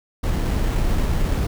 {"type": "noise with sample-and-hold", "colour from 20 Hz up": "brown", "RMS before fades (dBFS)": -20, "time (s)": [0.23, 1.47], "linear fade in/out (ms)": 10, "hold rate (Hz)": 4900, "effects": []}